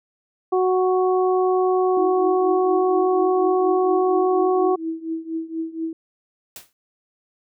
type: harmonic tone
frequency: 370 Hz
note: F#4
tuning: in tune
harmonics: 1 / 2 / 3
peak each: -17 / -23 / -27 dBFS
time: 0.52-4.76 s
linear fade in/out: 10 ms
type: tone with tremolo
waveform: sine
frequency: 325 Hz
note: E4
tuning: 24 cents flat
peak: -21 dBFS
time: 1.97-5.93 s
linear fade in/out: 2 ms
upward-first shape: triangle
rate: 4.2 Hz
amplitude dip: 90%
type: noise with exponential decay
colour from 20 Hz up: white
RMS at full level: -34 dBFS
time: 6.56-6.73 s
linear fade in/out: 1 ms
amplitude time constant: 36 ms
effects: none